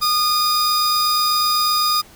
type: tone pair together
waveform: 45% pulse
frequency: 1223 / 4940 Hz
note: D#6 / D#8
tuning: -30 / -13 cents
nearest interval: 2 octaves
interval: 2417 cents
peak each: -18 dBFS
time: 0.01-2.02 s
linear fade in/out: 20 ms
effects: pink hiss -46 dBFS RMS until 2.15 s